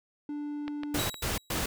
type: tone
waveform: triangle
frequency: 293.7 Hz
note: D4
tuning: in tune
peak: -31 dBFS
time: 0.29-1 s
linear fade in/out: 2 ms
type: click train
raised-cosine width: 0.3 ms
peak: -22 dBFS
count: 4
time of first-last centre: 0.68-1.143 s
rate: 6.48 Hz
type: noise bursts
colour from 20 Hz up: pink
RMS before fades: -31 dBFS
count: 3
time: 0.94-1.66 s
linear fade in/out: 5 ms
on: 160 ms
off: 120 ms
type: tone with exponential decay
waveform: sawtooth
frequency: 3866 Hz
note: B7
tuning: 38 cents flat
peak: -29 dBFS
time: 0.99-1.59 s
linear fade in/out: 1 ms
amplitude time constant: 130 ms
effects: none